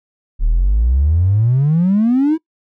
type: exponential sweep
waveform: triangle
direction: up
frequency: 34.89 to 329.6 Hz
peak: -7 dBFS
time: 0.39-2.38 s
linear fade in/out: 50 ms
effects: noise-tail reverb RT60 0.1 s tail -23 dB re dry + tanh soft clip ceiling -7 dBFS